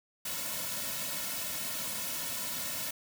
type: noise with comb filter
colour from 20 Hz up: white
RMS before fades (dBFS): -36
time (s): 0.25-2.91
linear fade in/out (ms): 5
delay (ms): 2.5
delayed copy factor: -0.9
effects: none